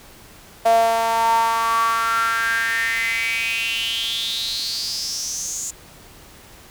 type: tone with high-pass filter sweep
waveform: sawtooth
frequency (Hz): 227.8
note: A#3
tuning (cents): -40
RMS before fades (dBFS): -21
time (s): 0.65-5.71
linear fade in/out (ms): 10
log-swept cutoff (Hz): 660 to 7100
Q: 8.2
effects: pink hiss -45 dBFS RMS until 6.7 s